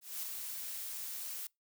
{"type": "noise with ADSR envelope", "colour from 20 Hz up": "blue", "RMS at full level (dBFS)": -38, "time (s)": [0.01, 1.47], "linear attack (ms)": 220, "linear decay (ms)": 4, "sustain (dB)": -4, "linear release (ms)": 3, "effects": ["noise-tail reverb RT60 0.2 s tail -26 dB re dry"]}